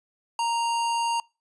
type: tone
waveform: square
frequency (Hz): 931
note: A#5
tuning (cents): -2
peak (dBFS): -24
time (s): 0.39-1.2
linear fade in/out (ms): 2
effects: noise-tail reverb RT60 0.3 s tail -26 dB re dry + resampled to 24000 Hz